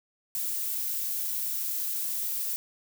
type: noise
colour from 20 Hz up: violet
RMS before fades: -31 dBFS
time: 0.35-2.56 s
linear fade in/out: 0 ms
effects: none